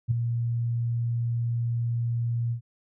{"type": "tone with ADSR envelope", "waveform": "sine", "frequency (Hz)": 117.8, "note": "A#2", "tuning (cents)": 19, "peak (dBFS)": -17, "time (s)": [0.08, 2.61], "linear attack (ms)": 32, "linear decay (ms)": 6, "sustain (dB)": -7, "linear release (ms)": 95, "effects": []}